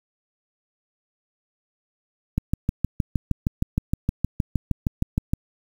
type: click train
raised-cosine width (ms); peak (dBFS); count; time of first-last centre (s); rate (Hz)
5; -8; 20; 2.38-5.335; 6.43
effects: 7-bit